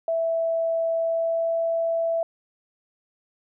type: tone with pitch glide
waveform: sine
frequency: 659.3 to 663.1 Hz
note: E5 to E5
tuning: 0 to +10 cents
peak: -21 dBFS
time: 0.08-2.23 s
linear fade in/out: 2 ms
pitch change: +10 cents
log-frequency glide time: 0.95-1.54 s
effects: none